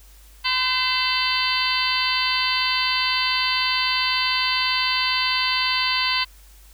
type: harmonic tone with a mistuned harmonic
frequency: 511 Hz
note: C5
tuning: 41 cents flat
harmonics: 2 / 3 / 4 / 5 / 6 / 7 / 8 / 9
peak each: -26 / -31 / -27 / -27 / -27 / -31 / -28 / -26 dBFS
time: 0.44-6.25 s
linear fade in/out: 20 ms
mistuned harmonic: 5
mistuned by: +62 cents
effects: added 50 Hz sine -46 dBFS peak until 6.73 s + white hiss -53 dBFS RMS until 6.73 s